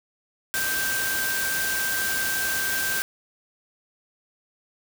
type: tone in noise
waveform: sine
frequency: 1568 Hz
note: G6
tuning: in tune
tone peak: -26 dBFS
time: 0.54-3.02 s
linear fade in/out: 0 ms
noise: white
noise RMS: -28 dBFS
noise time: 0.54-3.02 s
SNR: -1 dB
effects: none